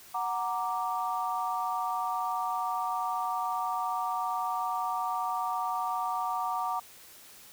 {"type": "chord", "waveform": "sine", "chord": "Gb augmented", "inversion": "none", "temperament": "equal", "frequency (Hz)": [740, 932.3, 1174.7], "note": ["Gb5", "Bb5", "D6"], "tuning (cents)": [0, 0, 0], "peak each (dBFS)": -33, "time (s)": [0.14, 6.8], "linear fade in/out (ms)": 10, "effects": ["white hiss -52 dBFS RMS until 7.52 s"]}